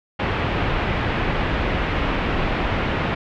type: low-pass noise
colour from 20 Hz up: pink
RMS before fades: -22 dBFS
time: 0.19-3.15 s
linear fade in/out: 10 ms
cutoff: 2900 Hz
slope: 24 dB/octave
effects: none